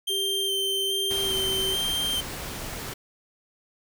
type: tone with vibrato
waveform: 45% pulse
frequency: 3136 Hz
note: G7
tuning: in tune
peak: -25 dBFS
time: 0.07-2.21 s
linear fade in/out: 10 ms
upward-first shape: square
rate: 1.2 Hz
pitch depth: 15 cents each way
type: tone with pitch glide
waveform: sine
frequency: 392 to 383.7 Hz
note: G4 to G4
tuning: 0 to -37 cents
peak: -31 dBFS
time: 0.09-1.76 s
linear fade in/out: 20 ms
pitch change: -37 cents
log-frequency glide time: 1.24-1.31 s
type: noise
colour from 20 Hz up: pink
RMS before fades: -35 dBFS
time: 1.1-2.94 s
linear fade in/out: 10 ms
effects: none